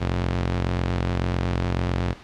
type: ring-modulated tone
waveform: sawtooth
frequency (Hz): 89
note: F2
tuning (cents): +33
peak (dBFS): -15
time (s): 0-2.14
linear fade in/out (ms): 20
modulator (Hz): 23.6
effects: pink hiss -45 dBFS RMS until 2.23 s + low-pass 4000 Hz 12 dB/octave